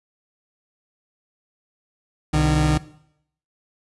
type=tone pair together; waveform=30% pulse; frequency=64.08 / 152.4 Hz; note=C2 / D#3; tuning=-35 / -36 cents; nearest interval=octave + minor third; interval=1499 cents; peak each=-19 / -15 dBFS; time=2.33-2.78 s; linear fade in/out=10 ms; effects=noise-tail reverb RT60 0.7 s tail -18 dB re dry + resampled to 24000 Hz